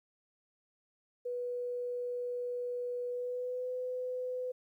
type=tone with pitch glide; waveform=sine; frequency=490 to 503.8 Hz; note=B4 to B4; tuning=-14 to +34 cents; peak=-34 dBFS; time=1.25-4.52 s; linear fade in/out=10 ms; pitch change=+48 cents; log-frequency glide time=3.1-3.69 s; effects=12-bit